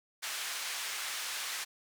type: band-pass noise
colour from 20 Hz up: pink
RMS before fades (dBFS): -38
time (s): 0.22-1.65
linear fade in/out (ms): 20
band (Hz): 1500 to 11000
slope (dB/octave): 12
effects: none